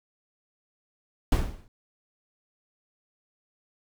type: noise with exponential decay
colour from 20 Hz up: brown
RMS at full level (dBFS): -17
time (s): 1.32-1.68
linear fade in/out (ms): 2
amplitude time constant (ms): 77
effects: none